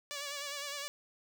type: tone with vibrato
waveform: 5% pulse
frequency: 572 Hz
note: D5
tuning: 46 cents flat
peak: -27 dBFS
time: 0.11-0.88 s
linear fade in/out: 0 ms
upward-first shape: sine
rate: 9.8 Hz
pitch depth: 47 cents each way
effects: none